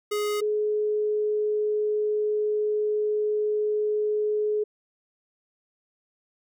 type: tone pair in turn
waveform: square / sine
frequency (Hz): 417.4 / 423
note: G#4 / G#4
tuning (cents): +9 / +32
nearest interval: unison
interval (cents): 23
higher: second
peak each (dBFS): -25 / -22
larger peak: second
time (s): 0.11-0.41 / 0.41-4.64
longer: second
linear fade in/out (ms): 10
effects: none